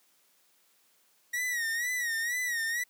45% pulse tone with vibrato, 1902 Hz, A#6, 34 cents sharp, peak -29 dBFS, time 1.33-2.84 s, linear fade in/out 10 ms, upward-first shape sine, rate 2.1 Hz, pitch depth 92 cents each way, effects white hiss -67 dBFS RMS until 2.89 s + high-pass 200 Hz 12 dB/octave

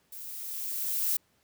violet noise with level ramp, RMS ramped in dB -43 to -27 dBFS, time 0.12-1.17 s, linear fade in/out 5 ms, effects pink hiss -69 dBFS RMS until 1.43 s + high-pass 80 Hz 12 dB/octave

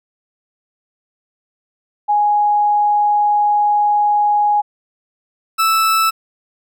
sine / 40% pulse tone pair in turn, 830.6 / 1315.6 Hz, G#5 / E6, 0 / -4 cents, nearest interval minor sixth, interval 796 cents, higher second, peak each -11 dBFS, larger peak neither, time 2.08-4.62 / 5.58-6.11 s, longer first, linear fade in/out 20 ms, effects none

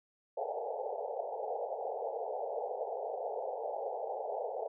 pink band-pass noise, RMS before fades -38 dBFS, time 0.37-4.68 s, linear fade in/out 5 ms, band 430 to 850 Hz, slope 96 dB/octave, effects none

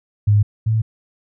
sine tone pair in turn, 103.83 / 110.67 Hz, G#2 / A2, 0 / +11 cents, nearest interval minor second, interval 111 cents, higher second, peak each -10 / -14 dBFS, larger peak first, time 0.27-0.43 / 0.66-0.82 s, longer neither, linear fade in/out 10 ms, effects none

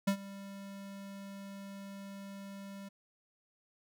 square tone with ADSR envelope, 197.4 Hz, G3, 12 cents sharp, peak -26 dBFS, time 0.07-2.89 s, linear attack 10 ms, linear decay 82 ms, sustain -19 dB, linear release 11 ms, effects none

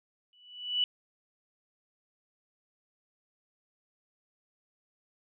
sine tone with exponential growth, 2960 Hz, F#7, in tune, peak -22 dBFS, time 0.33-0.84 s, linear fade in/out 1 ms, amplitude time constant 110 ms, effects none

